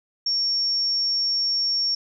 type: tone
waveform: sine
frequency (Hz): 5500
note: F8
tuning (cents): -27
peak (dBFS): -20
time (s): 0.26-1.95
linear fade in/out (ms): 5
effects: none